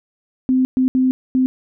sine tone bursts at uneven times, 258 Hz, C4, 24 cents flat, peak -12 dBFS, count 4, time 0.49-0.65 / 0.77-0.88 / 0.95-1.11 / 1.35-1.46 s, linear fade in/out 0 ms, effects none

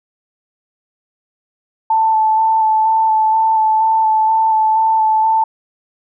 sine tone with vibrato, 880 Hz, A5, in tune, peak -10 dBFS, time 1.9-5.44 s, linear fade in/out 5 ms, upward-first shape square, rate 2.1 Hz, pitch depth 13 cents each way, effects none

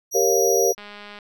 40% pulse tone, 5780 Hz, F#8, 41 cents flat, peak -21 dBFS, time 0.11-0.75 s, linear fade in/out 50 ms
sine chord, G half-diminished seventh, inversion none, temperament equal, 392 / 466.2 / 554.4 / 698.5 Hz, G4 / Bb4 / Db5 / F5, 0 / 0 / 0 / 0 cents, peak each -21 / -20 / -24 / -26 dBFS, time 0.14-0.73 s, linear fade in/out 20 ms
click train, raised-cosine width 0.3 ms, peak -24 dBFS, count 85, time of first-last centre 0.78-1.188 s, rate 206 Hz
effects none

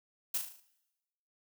blue noise with echo, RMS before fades -32 dBFS, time 0.34-0.38 s, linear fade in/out 5 ms, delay 37 ms, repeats 6, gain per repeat -5 dB, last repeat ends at 0.602 s, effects noise-tail reverb RT60 1.0 s tail -20 dB re dry

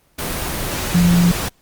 sine tone in noise, 174.5 Hz, F3, 1 cent flat, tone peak -10 dBFS, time 0.94-1.32 s, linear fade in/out 10 ms, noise pink, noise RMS -23 dBFS, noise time 0.18-1.49 s, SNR +10 dB, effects pink hiss -58 dBFS RMS until 1.61 s + Opus 24 kbps

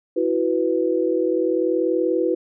sine chord, E suspended second, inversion none, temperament equal, 329.6 / 370 / 493.9 Hz, E4 / F#4 / B4, 0 / 0 / 0 cents, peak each -22 dBFS, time 0.16-2.35 s, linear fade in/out 10 ms, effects none

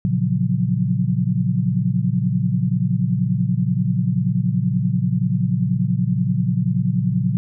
sine chord, Gb major seventh, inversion first, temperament equal, 116.54 / 138.59 / 174.61 / 185 Hz, Bb2 / Db3 / F3 / Gb3, 0 / 0 / 0 / 0 cents, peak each -22 dBFS, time 0.05-7.37 s, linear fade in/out 0 ms, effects none

